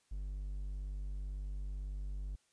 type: tone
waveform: triangle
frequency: 49 Hz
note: G1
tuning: in tune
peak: -36 dBFS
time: 0.11-2.36 s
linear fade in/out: 10 ms
effects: white hiss -74 dBFS RMS until 2.52 s + resampled to 22050 Hz

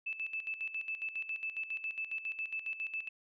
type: tone with tremolo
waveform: sine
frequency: 2628 Hz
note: E7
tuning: 6 cents flat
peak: -34 dBFS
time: 0.06-3.09 s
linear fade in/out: 10 ms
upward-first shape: square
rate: 7.3 Hz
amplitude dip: 70%
effects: none

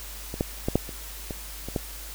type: clicks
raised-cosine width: 2 ms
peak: -20 / -10 / -11 / -6 / -24 / -19 / -21 / -12 dBFS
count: 8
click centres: 0.341 / 0.409 / 0.685 / 0.756 / 0.892 / 1.308 / 1.686 / 1.762 s
effects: added 50 Hz sine -40 dBFS peak until 2.14 s + white hiss -41 dBFS RMS until 2.14 s

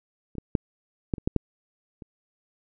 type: clicks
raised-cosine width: 3 ms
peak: -30 / -18 / -8 / -11 / -25 / -10 / -8 / -28 dBFS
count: 8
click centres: 0.353 / 0.383 / 0.552 / 1.138 / 1.182 / 1.275 / 1.363 / 2.022 s
effects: none

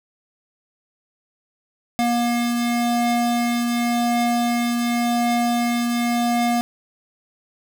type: tone pair together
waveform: square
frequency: 238.3 / 714 Hz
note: A#3 / F5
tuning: +38 / +38 cents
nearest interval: octave + perfect fifth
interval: 1900 cents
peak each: -20 / -25 dBFS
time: 1.99-6.61 s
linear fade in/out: 0 ms
effects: none

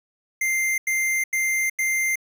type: tone bursts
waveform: square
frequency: 2093 Hz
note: C7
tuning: in tune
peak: -21 dBFS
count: 4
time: 0.41-2.157 s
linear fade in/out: 5 ms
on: 370 ms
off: 89 ms
effects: none

